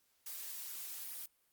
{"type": "noise with flanger", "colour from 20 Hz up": "blue", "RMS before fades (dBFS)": -45, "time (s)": [0.26, 1.26], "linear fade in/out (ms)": 5, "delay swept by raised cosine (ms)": [0.23, 6.13], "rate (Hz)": 2.3, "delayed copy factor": -0.5, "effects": ["white hiss -75 dBFS RMS until 1.52 s", "Opus 48 kbps"]}